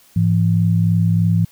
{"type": "tone pair together", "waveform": "sine", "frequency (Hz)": [105.69, 168.9], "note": ["G#2", "E3"], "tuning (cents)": [31, 42], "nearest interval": "minor sixth", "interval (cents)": 811, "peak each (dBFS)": -15, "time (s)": [0.16, 1.45], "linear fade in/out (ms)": 5, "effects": ["white hiss -51 dBFS RMS until 1.51 s"]}